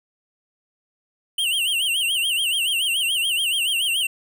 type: tone with vibrato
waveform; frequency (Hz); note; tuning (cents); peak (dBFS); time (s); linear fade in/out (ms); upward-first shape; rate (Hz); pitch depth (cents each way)
square; 2960; F#7; 0; -20; 1.38-4.07; 5; sine; 7; 160
effects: none